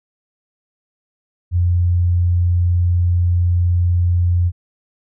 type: tone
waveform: sine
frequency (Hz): 87.9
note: F2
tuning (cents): +12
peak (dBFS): -12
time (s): 1.51-4.52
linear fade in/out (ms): 50
effects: none